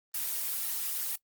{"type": "noise with flanger", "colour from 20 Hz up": "blue", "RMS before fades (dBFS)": -33, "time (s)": [0.14, 1.16], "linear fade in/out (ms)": 5, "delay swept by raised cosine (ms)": [1.9, 5.7], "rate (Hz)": 2, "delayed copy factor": -1, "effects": ["noise-tail reverb RT60 0.1 s tail -25 dB re dry", "Opus 24 kbps"]}